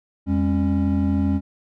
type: tone cluster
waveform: triangle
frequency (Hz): 85.2 / 201.7 / 274.2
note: F2 / G3 / C#4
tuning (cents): -42 / +50 / -19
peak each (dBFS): -20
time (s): 0.26-1.41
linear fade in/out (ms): 50
effects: none